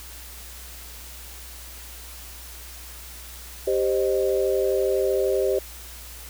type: chord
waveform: sine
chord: C minor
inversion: second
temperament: equal with one note detuned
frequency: 392 / 523.3 / 615.8 Hz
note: G4 / C5 / Eb5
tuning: 0 / 0 / -18 cents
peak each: -22 / -24 / -27 dBFS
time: 3.67-5.59 s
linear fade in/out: 5 ms
effects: added 60 Hz sine -42 dBFS peak until 6.29 s + white hiss -42 dBFS RMS until 6.29 s